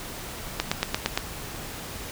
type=click train; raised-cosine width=0.2 ms; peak=-5 dBFS; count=6; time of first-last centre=0.6-1.175 s; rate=8.69 Hz; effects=pink hiss -37 dBFS RMS until 2.11 s